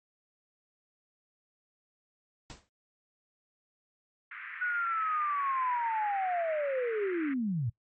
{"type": "noise with exponential decay", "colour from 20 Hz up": "pink", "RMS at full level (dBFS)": -42, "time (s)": [2.5, 2.69], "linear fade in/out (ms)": 0, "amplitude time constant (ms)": 41}
{"type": "band-pass noise", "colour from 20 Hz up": "white", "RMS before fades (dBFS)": -43, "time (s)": [4.31, 7.34], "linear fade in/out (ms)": 5, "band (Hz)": [1300, 2200], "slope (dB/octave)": 48}
{"type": "linear sweep", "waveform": "sine", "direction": "down", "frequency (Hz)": [1480, 104.2], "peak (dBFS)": -28, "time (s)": [4.61, 7.7], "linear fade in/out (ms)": 10}
{"effects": ["noise-tail reverb RT60 0.1 s tail -21 dB re dry", "MP3 32 kbps"]}